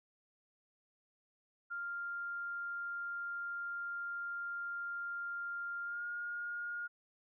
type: tone with pitch glide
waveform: sine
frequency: 1396.9 to 1423 Hz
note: F6 to F6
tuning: 0 to +32 cents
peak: -38 dBFS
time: 1.7-6.88 s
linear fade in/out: 20 ms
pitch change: +32 cents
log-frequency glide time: 5.84-6.04 s
effects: none